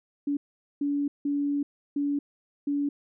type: tone bursts at uneven times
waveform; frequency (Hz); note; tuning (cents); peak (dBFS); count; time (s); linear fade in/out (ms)
sine; 286.1; D4; -45; -24; 5; 0.27-0.37 / 0.81-1.08 / 1.25-1.63 / 1.96-2.19 / 2.67-2.89; 5
effects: none